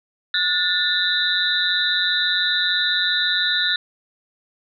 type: tone cluster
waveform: sine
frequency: 1448 / 1767 / 3606 / 3791 / 3973 Hz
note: F#6 / A6 / A7 / A#7 / B7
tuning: -38 / +7 / +42 / +28 / +10 cents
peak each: -24 dBFS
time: 0.34-3.76 s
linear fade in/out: 2 ms
effects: none